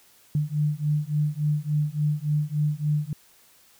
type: beating tone pair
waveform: sine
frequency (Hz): 147.9 / 151.4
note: D3 / D#3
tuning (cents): +13 / -47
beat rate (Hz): 3.5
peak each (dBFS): -25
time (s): 0.35-3.13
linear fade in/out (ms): 2
effects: white hiss -57 dBFS RMS until 3.79 s